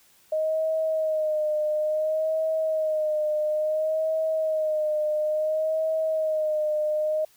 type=tone with vibrato; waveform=sine; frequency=622 Hz; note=D#5; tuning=1 cent flat; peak=-22 dBFS; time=0.32-7.25 s; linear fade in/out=5 ms; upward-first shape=sine; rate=0.58 Hz; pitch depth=40 cents each way; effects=white hiss -59 dBFS RMS until 7.36 s